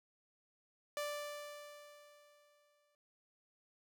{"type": "tone with exponential decay", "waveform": "sawtooth", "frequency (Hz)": 587.3, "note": "D5", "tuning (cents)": 0, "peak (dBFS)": -33, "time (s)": [0.97, 2.95], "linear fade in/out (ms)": 1, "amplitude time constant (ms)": 430, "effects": ["noise-tail reverb RT60 0.8 s tail -26 dB re dry"]}